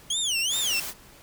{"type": "tone with vibrato", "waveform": "25% pulse", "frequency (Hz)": 3136, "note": "G7", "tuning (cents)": 0, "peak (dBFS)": -20, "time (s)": [0.1, 0.8], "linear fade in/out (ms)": 5, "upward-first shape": "sine", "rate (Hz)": 2.6, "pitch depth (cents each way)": 270}
{"type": "noise", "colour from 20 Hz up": "white", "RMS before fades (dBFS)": -34, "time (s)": [0.49, 0.94], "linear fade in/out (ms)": 50}
{"effects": ["pink hiss -51 dBFS RMS until 1.22 s"]}